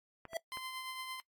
clicks, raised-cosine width 0.5 ms, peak -31 dBFS, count 3, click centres 0.253 / 0.333 / 0.572 s
square tone with exponential growth, 659.3 Hz, E5, in tune, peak -31 dBFS, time 0.28-0.37 s, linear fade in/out 2 ms, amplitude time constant 18 ms
15% pulse tone with tremolo, 1036 Hz, C6, 17 cents flat, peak -33 dBFS, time 0.52-1.2 s, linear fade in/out 0 ms, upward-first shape triangle, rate 8.8 Hz, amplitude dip 45%
effects noise-tail reverb RT60 0.1 s tail -20 dB re dry + AAC 64 kbps

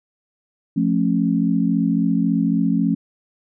sine chord, F augmented, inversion none, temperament just, 174.61 / 218.3 / 272.8 Hz, F3 / A3 / C#4, 0 / -13 / -28 cents, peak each -20 dBFS, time 0.76-2.95 s, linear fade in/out 10 ms, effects none

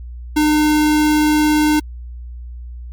square tone, 302.9 Hz, D#4, 46 cents flat, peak -12 dBFS, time 0.36-1.8 s, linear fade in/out 10 ms, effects added 60 Hz sine -28 dBFS peak until 2.92 s + MP3 96 kbps

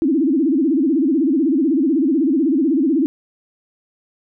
sine tone with vibrato, 293.7 Hz, D4, in tune, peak -13 dBFS, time 0.02-3.06 s, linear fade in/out 0 ms, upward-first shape sine, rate 16 Hz, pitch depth 250 cents each way, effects none

